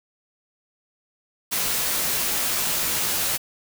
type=noise with comb filter; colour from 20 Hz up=white; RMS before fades=-24 dBFS; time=1.51-3.38 s; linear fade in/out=20 ms; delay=15 ms; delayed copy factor=-0.5; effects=none